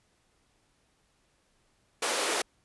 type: high-pass noise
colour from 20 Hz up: pink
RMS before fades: -29 dBFS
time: 2.02-2.42 s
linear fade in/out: 5 ms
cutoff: 350 Hz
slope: 24 dB/octave
effects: pink hiss -70 dBFS RMS until 2.64 s + resampled to 24000 Hz